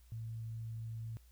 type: tone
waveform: sine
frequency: 113 Hz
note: A2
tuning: 47 cents sharp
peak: -40 dBFS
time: 0.12-1.17 s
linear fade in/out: 0 ms
effects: added 60 Hz sine -59 dBFS peak until 1.31 s + white hiss -71 dBFS RMS until 1.31 s